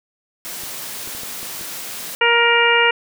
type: high-pass noise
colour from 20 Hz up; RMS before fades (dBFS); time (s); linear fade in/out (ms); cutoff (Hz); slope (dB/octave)
white; -30; 0.45-2.15; 0; 110; 24
type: clicks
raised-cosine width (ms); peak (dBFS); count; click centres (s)
2; -26; 6; 0.635 / 1.075 / 1.15 / 1.234 / 1.43 / 1.612
type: harmonic tone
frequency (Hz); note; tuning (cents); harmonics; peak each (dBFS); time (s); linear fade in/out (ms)
470; A#4; +14; 1 / 2 / 3 / 4 / 5 / 6; -19 / -19 / -19 / -19 / -19 / -19; 2.21-2.91; 5
effects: none